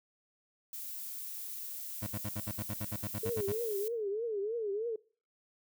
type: noise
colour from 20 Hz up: violet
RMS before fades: -42 dBFS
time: 0.73-3.88 s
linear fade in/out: 2 ms
type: tone bursts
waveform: 25% pulse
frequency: 103.8 Hz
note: G#2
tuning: in tune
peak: -32 dBFS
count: 14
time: 2.02-3.523 s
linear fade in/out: 5 ms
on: 47 ms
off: 65 ms
type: tone with vibrato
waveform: sine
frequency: 431.1 Hz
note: A4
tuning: 35 cents flat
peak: -32 dBFS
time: 3.23-4.96 s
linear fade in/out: 5 ms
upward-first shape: triangle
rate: 3.2 Hz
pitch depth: 190 cents each way
effects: noise-tail reverb RT60 0.4 s tail -22 dB re dry